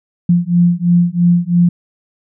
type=beating tone pair; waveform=sine; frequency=172.7 / 175.7 Hz; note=F3 / F3; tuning=-19 / +11 cents; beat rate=3 Hz; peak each=-12 dBFS; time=0.29-1.69 s; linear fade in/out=5 ms; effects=none